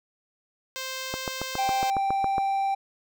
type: tone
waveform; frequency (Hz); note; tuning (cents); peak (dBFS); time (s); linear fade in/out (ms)
5% pulse; 523.3; C5; 0; -20; 0.76-1.9; 0
type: click train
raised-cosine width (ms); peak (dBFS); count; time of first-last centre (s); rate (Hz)
1; -15; 10; 1.14-2.381; 7.25
type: tone with vibrato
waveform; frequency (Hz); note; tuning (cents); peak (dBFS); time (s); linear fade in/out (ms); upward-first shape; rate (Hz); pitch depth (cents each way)
triangle; 784; G5; 0; -21; 1.58-2.75; 10; sine; 20; 9
effects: none